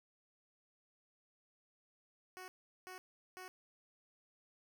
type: tone bursts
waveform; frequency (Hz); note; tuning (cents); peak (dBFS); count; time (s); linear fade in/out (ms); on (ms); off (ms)
10% pulse; 369.7; F#4; -1; -40; 3; 2.37-3.48; 0; 110; 390
effects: none